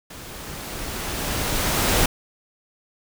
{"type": "noise with level ramp", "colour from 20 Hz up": "pink", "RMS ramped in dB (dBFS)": [-39, -18], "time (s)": [0.1, 2.06], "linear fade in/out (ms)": 5, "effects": []}